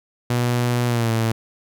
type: tone with pitch glide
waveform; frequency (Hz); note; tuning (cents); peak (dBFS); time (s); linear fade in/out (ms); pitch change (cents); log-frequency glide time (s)
sawtooth; 121.4 to 113.27; B2 to A#2; -29 to -49; -14; 0.3-1.32; 5; -120; 0.87-1.12
effects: none